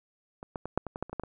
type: clicks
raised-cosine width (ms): 1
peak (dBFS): -27 / -20 / -21 / -11 / -22 / -22 / -17 / -30 / -23 / -18 / -24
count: 11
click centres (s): 0.429 / 0.558 / 0.656 / 0.776 / 0.867 / 0.959 / 1.026 / 1.096 / 1.13 / 1.197 / 1.236
effects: none